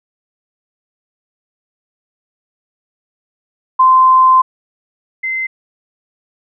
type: tone pair in turn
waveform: sine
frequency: 1037 / 2068 Hz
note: C6 / C7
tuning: -16 / -21 cents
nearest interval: octave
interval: 1195 cents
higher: second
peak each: -5 / -16 dBFS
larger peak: first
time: 3.79-4.42 / 5.23-5.47 s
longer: first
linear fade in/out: 10 ms
effects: none